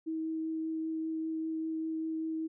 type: tone with vibrato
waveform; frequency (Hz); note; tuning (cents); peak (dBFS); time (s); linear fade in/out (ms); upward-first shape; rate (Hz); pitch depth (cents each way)
sine; 320; D#4; +49; -32; 0.06-2.48; 20; triangle; 5.1; 9
effects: none